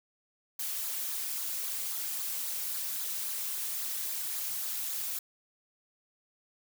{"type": "noise with flanger", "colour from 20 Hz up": "blue", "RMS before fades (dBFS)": -35, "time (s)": [0.59, 5.19], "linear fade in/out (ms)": 5, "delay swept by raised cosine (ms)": [0.34, 3.04], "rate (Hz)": 3.7, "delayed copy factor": -0.55, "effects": []}